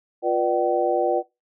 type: tone cluster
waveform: sine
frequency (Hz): 350.6 / 488.8 / 598 / 762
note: F4 / B4 / D5 / G5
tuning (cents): +7 / -18 / +31 / -49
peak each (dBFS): -24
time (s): 0.22-1.23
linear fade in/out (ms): 50
effects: noise-tail reverb RT60 0.2 s tail -18 dB re dry